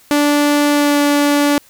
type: tone with pitch glide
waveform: sawtooth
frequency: 291.8 to 289.1 Hz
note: D4 to D4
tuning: -11 to -27 cents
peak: -7 dBFS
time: 0.11-1.58 s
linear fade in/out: 0 ms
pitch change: -16 cents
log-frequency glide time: 0.69-1 s
effects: white hiss -48 dBFS RMS until 1.69 s